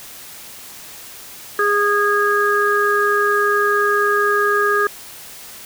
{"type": "harmonic tone", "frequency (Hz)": 411.1, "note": "G#4", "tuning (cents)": -18, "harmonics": [1, 3, 4], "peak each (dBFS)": [-18, -18, -18], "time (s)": [1.59, 4.87], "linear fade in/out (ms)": 2, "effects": ["white hiss -37 dBFS RMS until 5.65 s"]}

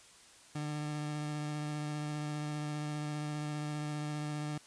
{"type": "tone with vibrato", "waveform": "30% pulse", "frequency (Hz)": 149.6, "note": "D3", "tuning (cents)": 32, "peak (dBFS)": -33, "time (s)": [0.55, 4.58], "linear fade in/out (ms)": 5, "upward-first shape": "sine", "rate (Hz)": 15, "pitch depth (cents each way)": 12, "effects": ["white hiss -58 dBFS RMS until 4.66 s", "resampled to 22050 Hz"]}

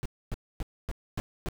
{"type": "noise bursts", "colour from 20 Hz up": "brown", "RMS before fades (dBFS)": -31, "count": 6, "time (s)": [0.03, 1.486], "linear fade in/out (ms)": 0, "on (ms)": 26, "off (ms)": 260, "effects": []}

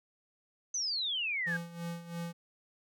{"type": "exponential sweep", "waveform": "sine", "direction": "down", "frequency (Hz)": [6260, 1568], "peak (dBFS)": -31, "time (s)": [0.74, 1.57], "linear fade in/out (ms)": 5}
{"type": "tone with tremolo", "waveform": "square", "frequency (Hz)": 170, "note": "F3", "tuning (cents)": -46, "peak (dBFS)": -36, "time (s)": [1.46, 2.33], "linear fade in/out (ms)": 20, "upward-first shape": "sine", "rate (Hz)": 3, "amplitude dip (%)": 75}
{"effects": []}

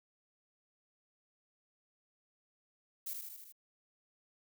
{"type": "noise with echo", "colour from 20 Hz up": "violet", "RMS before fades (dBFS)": -40, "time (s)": [3.06, 3.14], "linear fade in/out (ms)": 10, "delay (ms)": 77, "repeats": 5, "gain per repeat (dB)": -3, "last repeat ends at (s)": 3.525, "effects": []}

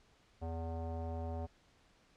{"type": "tone with low-pass filter", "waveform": "square", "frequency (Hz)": 82.3, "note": "E2", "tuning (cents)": -2, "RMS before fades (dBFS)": -40, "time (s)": [0.41, 1.47], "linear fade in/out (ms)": 20, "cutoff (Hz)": 710, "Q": 3.5, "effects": ["pink hiss -68 dBFS RMS until 2.16 s", "low-pass 6000 Hz 12 dB/octave"]}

